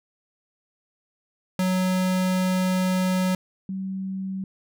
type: tone pair in turn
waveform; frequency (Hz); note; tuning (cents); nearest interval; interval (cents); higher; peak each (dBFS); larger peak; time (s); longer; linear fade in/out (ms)
square / sine; 185 / 191.08; F#3 / G3; 0 / -44; minor second; 56; second; -21 / -27; first; 1.59-3.35 / 3.69-4.44; first; 2
effects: none